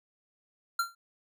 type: tone with exponential decay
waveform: square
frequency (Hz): 1375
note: F6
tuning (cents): -27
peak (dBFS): -24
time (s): 0.79-0.95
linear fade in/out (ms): 5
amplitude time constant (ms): 34
effects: none